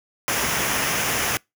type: noise with comb filter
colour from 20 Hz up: pink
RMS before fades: -23 dBFS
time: 0.28-1.37 s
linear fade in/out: 0 ms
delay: 0.24 ms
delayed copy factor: -0.55
effects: noise-tail reverb RT60 0.2 s tail -26 dB re dry + high-pass 80 Hz 12 dB/octave